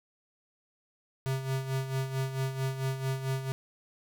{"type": "tone with tremolo", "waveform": "square", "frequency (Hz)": 133.1, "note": "C3", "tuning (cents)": 30, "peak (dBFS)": -28, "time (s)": [1.26, 3.52], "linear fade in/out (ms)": 0, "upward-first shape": "sine", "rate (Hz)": 4.5, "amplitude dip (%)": 65, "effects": []}